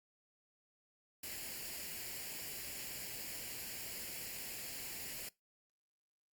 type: noise with comb filter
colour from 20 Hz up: white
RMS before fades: -45 dBFS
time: 1.23-5.29 s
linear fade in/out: 5 ms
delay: 0.41 ms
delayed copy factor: +0.6
effects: noise-tail reverb RT60 0.2 s tail -22 dB re dry + Opus 48 kbps